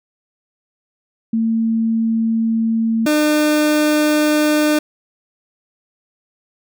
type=tone pair in turn; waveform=sine / 30% pulse; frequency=225.6 / 301.9 Hz; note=A3 / D4; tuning=+44 / +48 cents; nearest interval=perfect fourth; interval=504 cents; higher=second; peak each=-14 / -10 dBFS; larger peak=second; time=1.33-3.06 / 3.06-4.79 s; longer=neither; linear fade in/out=5 ms; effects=none